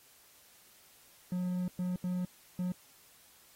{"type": "tone bursts at uneven times", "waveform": "triangle", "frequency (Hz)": 180.6, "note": "F#3", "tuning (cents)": -42, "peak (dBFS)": -29, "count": 4, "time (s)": [[1.32, 1.68], [1.79, 1.96], [2.04, 2.25], [2.59, 2.72]], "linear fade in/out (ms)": 2, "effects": ["white hiss -61 dBFS RMS until 3.55 s", "AAC 48 kbps"]}